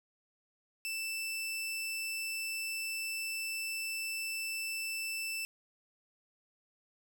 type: tone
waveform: sawtooth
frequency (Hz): 2654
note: E7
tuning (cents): +11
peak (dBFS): -32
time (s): 0.85-5.45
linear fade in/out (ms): 0
effects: none